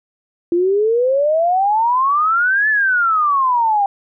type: exponential two-way sweep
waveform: sine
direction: up then down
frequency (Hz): 337.6 to 1760 to 786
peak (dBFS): -12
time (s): 0.52-3.86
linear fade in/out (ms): 2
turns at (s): 2.69
effects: none